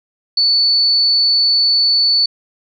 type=tone; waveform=sine; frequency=4470 Hz; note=C#8; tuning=14 cents sharp; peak=-10 dBFS; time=0.37-2.26 s; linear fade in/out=5 ms; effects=none